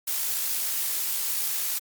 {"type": "noise with amplitude modulation", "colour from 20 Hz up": "blue", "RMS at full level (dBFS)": -26, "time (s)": [0.07, 1.79], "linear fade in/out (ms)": 10, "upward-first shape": "sine", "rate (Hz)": 57.1, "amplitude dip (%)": 30, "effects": ["Opus 48 kbps"]}